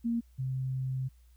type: tone pair in turn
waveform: sine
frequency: 233.1 / 130.82 Hz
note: A#3 / C3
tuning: 0 / 0 cents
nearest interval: minor seventh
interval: 1000 cents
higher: first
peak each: -27 / -30 dBFS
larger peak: first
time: 0.04-0.21 / 0.38-1.09 s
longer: second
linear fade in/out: 20 ms
effects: added 60 Hz sine -56 dBFS peak until 1.36 s + white hiss -72 dBFS RMS until 1.36 s